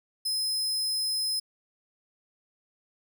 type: tone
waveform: sawtooth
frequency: 5100 Hz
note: D#8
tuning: 42 cents sharp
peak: -24 dBFS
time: 0.25-1.4 s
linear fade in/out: 10 ms
effects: none